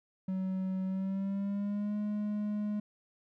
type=tone with pitch glide; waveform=triangle; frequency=188.3 to 208.9 Hz; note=F#3 to G#3; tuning=+31 to +10 cents; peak=-29 dBFS; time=0.28-2.8 s; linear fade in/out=5 ms; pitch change=+179 cents; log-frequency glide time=0.85-1.96 s; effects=none